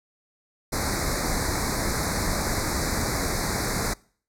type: band-stop noise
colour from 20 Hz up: pink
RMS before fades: -26 dBFS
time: 0.72-3.94 s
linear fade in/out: 10 ms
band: 2300 to 3900 Hz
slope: 96 dB/octave
effects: noise-tail reverb RT60 0.5 s tail -24 dB re dry + low-pass 12000 Hz 12 dB/octave